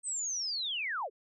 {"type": "linear sweep", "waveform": "sine", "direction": "down", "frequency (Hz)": [8372, 361.1], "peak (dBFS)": -32, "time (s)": [0.03, 1.1], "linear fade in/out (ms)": 50, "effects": []}